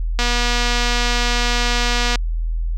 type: click train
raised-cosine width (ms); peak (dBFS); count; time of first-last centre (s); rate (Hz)
0.2; -3; 475; 0.19-2.157; 241
effects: added 41 Hz sine -18 dBFS peak until 2.77 s